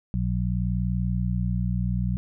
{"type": "harmonic tone", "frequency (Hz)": 60.5, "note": "B1", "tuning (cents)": -35, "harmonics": [1, 2, 3], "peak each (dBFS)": [-27, -27, -27], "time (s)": [0.14, 2.17], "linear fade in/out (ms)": 0, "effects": []}